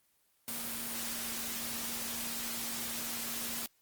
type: tone in noise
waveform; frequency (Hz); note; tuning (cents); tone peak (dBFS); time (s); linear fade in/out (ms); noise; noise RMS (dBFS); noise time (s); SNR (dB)
sine; 233.1; A#3; 0; -47; 0.48-3.66; 0; white; -38; 0.48-3.66; -12
effects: white hiss -72 dBFS RMS until 3.81 s + Opus 24 kbps